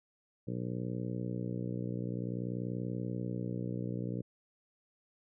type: harmonic tone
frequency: 60.5 Hz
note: B1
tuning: 35 cents flat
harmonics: 2 / 3 / 4 / 5 / 6 / 7 / 8 / 9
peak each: -38 / -39 / -44 / -43 / -49 / -47 / -47 / -52 dBFS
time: 0.47-4.22 s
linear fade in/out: 10 ms
effects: none